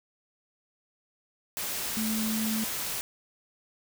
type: tone in noise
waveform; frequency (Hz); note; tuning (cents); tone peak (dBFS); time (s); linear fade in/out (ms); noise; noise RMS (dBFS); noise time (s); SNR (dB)
sine; 219.6; A3; -3; -28; 1.97-2.64; 0; white; -33; 1.57-3.01; +2
effects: none